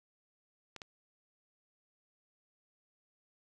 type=clicks; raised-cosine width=0.2 ms; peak=-27 dBFS; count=2; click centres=0.763 / 0.818 s; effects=none